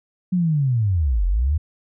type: linear two-way sweep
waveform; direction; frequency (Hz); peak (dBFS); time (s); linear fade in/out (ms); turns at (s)
sine; down then up; 186.6 to 41.71 to 81.6; -16; 0.32-1.58; 10; 1.26
effects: none